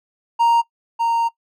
triangle tone pair in turn, 932.3 / 925.9 Hz, A#5 / A#5, 0 / -12 cents, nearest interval unison, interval 12 cents, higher first, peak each -10 / -14 dBFS, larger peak first, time 0.39-0.62 / 0.99-1.29 s, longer second, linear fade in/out 20 ms, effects noise-tail reverb RT60 0.1 s tail -20 dB re dry

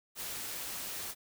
white noise, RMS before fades -40 dBFS, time 0.15-1.15 s, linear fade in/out 50 ms, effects none

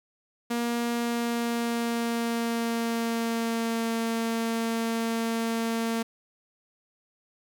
sawtooth tone with pitch glide, 236.5 to 228.2 Hz, A#3 to A#3, +25 to -37 cents, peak -22 dBFS, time 0.5-6.03 s, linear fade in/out 10 ms, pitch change -62 cents, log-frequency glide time 0.92-3.91 s, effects 10-bit

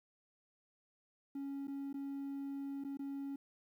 triangle tone with dropouts, 277.4 Hz, C#4, 1 cent sharp, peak -37 dBFS, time 1.35-3.36 s, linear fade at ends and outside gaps 5 ms, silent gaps 1.672-1.68 / 1.929-1.941 / 2.839-2.847 / 2.972-2.992 s, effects tanh soft clip ceiling -33 dBFS + 12-bit

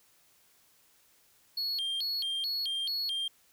triangle tone with vibrato, 3729 Hz, A#7, in tune, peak -29 dBFS, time 1.57-3.28 s, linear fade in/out 5 ms, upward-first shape square, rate 2.3 Hz, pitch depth 270 cents each way, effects white hiss -65 dBFS RMS until 3.52 s

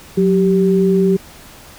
sine tone pair together, 183.4 / 388.6 Hz, F#3 / G4, -15 / -15 cents, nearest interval octave + minor second, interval 1300 cents, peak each -13 dBFS, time 0.17-1.17 s, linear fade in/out 10 ms, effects pink hiss -40 dBFS RMS until 1.78 s

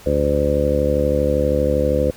harmonic tone, 72.6 Hz, D2, 19 cents flat, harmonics 1 / 2 / 3 / 4 / 5 / 6 / 7 / 8, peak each -22 / -26 / -26 / -25 / -27 / -28 / -18 / -26 dBFS, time 0.06-2.11 s, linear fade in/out 5 ms, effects pink hiss -43 dBFS RMS until 2.16 s

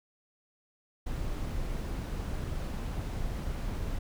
brown noise, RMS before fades -34 dBFS, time 1.06-3.99 s, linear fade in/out 10 ms, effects none

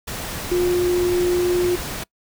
sine tone in noise, 355.9 Hz, F4, 33 cents sharp, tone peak -16 dBFS, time 0.51-1.76 s, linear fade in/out 10 ms, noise pink, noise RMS -29 dBFS, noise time 0.07-2.04 s, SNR +10 dB, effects noise-tail reverb RT60 0.1 s tail -24 dB re dry

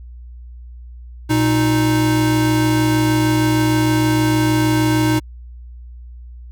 square tone pair together, 119.19 / 311.1 Hz, A#2 / D#4, +39 / 0 cents, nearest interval octave + perfect fourth, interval 1661 cents, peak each -18 / -16 dBFS, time 1.29-5.2 s, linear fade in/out 20 ms, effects added 60 Hz sine -33 dBFS peak until 6.51 s

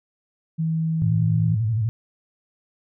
sine tone, 161.4 Hz, E3, 36 cents flat, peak -20 dBFS, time 0.58-1.56 s, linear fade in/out 20 ms
sine tone with vibrato, 111.2 Hz, A2, 19 cents sharp, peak -19 dBFS, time 1.02-1.89 s, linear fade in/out 0 ms, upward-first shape square, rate 12 Hz, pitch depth 87 cents each way
effects none

